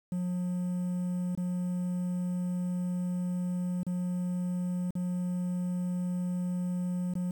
triangle tone with dropouts, 179.4 Hz, F3, 47 cents sharp, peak -27 dBFS, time 0.12-7.31 s, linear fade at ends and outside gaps 2 ms, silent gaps 1.351-1.375 / 3.832-3.866 / 4.907-4.953 / 7.138-7.153 s, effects 9-bit

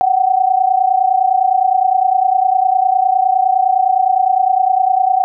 sine tone pair together, 738.2 / 768 Hz, F#5 / G5, -4 / -36 cents, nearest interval minor second, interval 68 cents, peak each -13 dBFS, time 0.01-5.24 s, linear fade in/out 0 ms, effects none

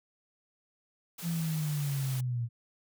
white noise, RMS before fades -43 dBFS, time 1.18-2.21 s, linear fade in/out 10 ms
sine linear sweep, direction down, 171.4 to 115.1 Hz, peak -29 dBFS, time 1.22-2.49 s, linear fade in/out 50 ms
effects none

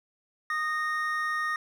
triangle tone pair together, 1236.1 / 1852 Hz, D#6 / A#6, -12 / -12 cents, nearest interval perfect fifth, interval 700 cents, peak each -28 dBFS, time 0.5-1.56 s, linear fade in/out 2 ms, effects none

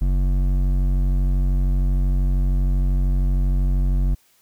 triangle tone with hard clipping, 46.45 Hz, F#1, 7 cents sharp, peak -18 dBFS, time 0.01-4.15 s, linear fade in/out 10 ms, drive 14 dB, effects white hiss -59 dBFS RMS until 4.41 s

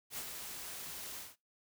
white noise with ADSR envelope, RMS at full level -40 dBFS, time 0.1-1.36 s, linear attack 75 ms, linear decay 55 ms, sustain -5 dB, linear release 180 ms, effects noise-tail reverb RT60 0.2 s tail -21 dB re dry

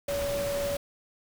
sine tone in noise, 567 Hz, C#5, 39 cents sharp, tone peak -28 dBFS, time 0.08-0.77 s, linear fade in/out 5 ms, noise pink, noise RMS -36 dBFS, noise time 0.08-0.77 s, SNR +5 dB, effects none

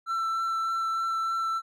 triangle tone with vibrato, 1338 Hz, E6, 25 cents sharp, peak -24 dBFS, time 0.06-1.62 s, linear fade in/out 50 ms, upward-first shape triangle, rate 3.3 Hz, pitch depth 10 cents each way, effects none

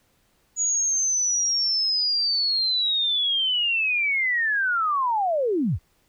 sine linear sweep, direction down, 6850 to 51.91 Hz, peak -20 dBFS, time 0.56-5.79 s, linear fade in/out 50 ms, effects pink hiss -65 dBFS RMS until 6.08 s

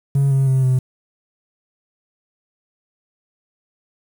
triangle tone with pitch steps, 138.59 / 135.27 / 132.03 / 128.86 Hz, C#3 / C#3 / C3 / C3, 0 / -42 / +16 / -26 cents, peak -10 dBFS, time 0.15-0.79 s, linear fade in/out 5 ms, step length 160 ms, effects tanh soft clip ceiling -7 dBFS + 7-bit

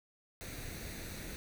pink noise with comb filter, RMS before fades -44 dBFS, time 0.41-1.36 s, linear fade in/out 0 ms, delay 0.48 ms, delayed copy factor +0.55, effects none

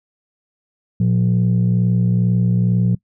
sine tone pair together, 116.54 / 178.77 Hz, A#2 / F3, 0 / +41 cents, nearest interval perfect fifth, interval 741 cents, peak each -14 dBFS, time 1-2.95 s, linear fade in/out 5 ms, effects noise-tail reverb RT60 0.1 s tail -23 dB re dry + tanh soft clip ceiling -9 dBFS

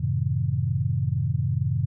sine chord, F# diminished seventh, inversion none, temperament just, 92.5 / 111 / 133.2 / 159.84 Hz, F#2 / A2 / C3 / Eb3, 0 / +16 / +31 / +47 cents, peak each -28 / -27 / -25 / -31 dBFS, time 0-1.86 s, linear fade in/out 10 ms, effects none

